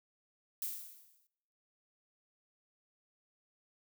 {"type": "noise with exponential decay", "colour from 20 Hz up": "violet", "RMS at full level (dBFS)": -36, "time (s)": [0.62, 1.27], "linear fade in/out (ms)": 1, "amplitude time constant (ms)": 140, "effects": ["noise-tail reverb RT60 0.9 s tail -23 dB re dry"]}